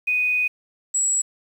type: tone pair in turn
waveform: sine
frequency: 2489 / 7757 Hz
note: D#7 / B8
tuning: 0 / -32 cents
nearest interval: octave + minor sixth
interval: 1968 cents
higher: second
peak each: -18 dBFS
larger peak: neither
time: 0.07-0.48 / 0.94-1.22 s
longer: first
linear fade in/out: 10 ms
effects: 8-bit